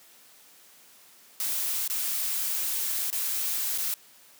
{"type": "noise with dropouts", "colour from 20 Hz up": "blue", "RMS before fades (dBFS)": -29, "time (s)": [1.4, 3.94], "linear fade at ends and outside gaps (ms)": 1, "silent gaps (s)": [[1.877, 1.899], [3.102, 3.127], [3.778, 3.783]], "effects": ["white hiss -55 dBFS RMS until 4.39 s", "high-pass 150 Hz 12 dB/octave"]}